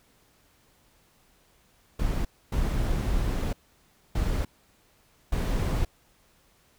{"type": "noise bursts at uneven times", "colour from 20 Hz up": "brown", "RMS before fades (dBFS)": -26, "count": 4, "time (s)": [[1.99, 2.25], [2.52, 3.53], [4.15, 4.45], [5.32, 5.85]], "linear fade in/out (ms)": 5, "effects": ["pink hiss -63 dBFS RMS until 6.78 s"]}